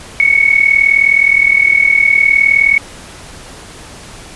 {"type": "tone with amplitude modulation", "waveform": "sine", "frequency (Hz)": 2217, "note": "C#7", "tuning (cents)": 0, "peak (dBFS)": -3, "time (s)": [0.2, 2.78], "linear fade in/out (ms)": 0, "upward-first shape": "sine", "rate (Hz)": 39.4, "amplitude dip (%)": 80, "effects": ["pink hiss -33 dBFS RMS until 4.35 s", "resampled to 24000 Hz"]}